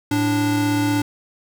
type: tone pair together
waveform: square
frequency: 109.7 / 292.9 Hz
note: A2 / D4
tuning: -5 / -5 cents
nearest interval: octave + perfect fourth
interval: 1700 cents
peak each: -24 / -19 dBFS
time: 0.11-1.02 s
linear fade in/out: 5 ms
effects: none